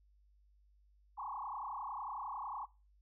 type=tone with frequency modulation; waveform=sine; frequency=970 Hz; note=B5; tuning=31 cents flat; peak=-40 dBFS; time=1.17-2.66 s; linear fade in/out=20 ms; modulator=31 Hz; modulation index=5.3; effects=noise-tail reverb RT60 0.3 s tail -20 dB re dry + added 50 Hz sine -65 dBFS peak until 3.01 s